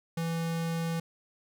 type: tone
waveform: square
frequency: 165.7 Hz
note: E3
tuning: 9 cents sharp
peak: -30 dBFS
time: 0.17-1 s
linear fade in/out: 5 ms
effects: none